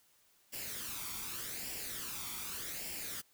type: noise with flanger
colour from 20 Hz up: white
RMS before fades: -42 dBFS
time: 0.52-3.22 s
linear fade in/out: 20 ms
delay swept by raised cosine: 0.39 to 0.89 ms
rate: 0.84 Hz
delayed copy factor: +0.6
effects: white hiss -69 dBFS RMS until 3.33 s